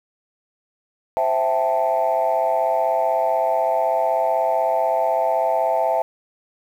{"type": "chord", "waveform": "sine", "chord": "A minor seventh", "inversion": "first", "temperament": "equal", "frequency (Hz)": [523.3, 659.3, 784, 880], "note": ["C5", "E5", "G5", "A5"], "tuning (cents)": [0, 0, 0, 0], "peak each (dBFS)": [-24, -19, -23, -22], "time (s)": [1.17, 6.02], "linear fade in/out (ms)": 0, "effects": ["tanh soft clip ceiling -10 dBFS", "8-bit"]}